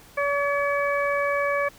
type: harmonic tone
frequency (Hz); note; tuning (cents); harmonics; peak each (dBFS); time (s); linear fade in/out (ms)
569; C#5; +45; 1 / 2 / 3 / 4; -24 / -27 / -29 / -30; 0.17-1.69; 10
effects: pink hiss -50 dBFS RMS until 1.78 s